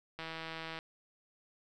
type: click train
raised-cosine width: 0.3 ms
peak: -26 dBFS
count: 98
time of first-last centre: 0.19-0.789 s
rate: 162 Hz
effects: none